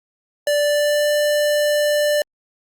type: tone with pitch glide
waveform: square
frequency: 585 to 591.8 Hz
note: D5 to D5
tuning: -7 to +13 cents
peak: -16 dBFS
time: 0.47-2.22 s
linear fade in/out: 2 ms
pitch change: +20 cents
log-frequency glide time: 0.59-1.1 s
effects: Opus 48 kbps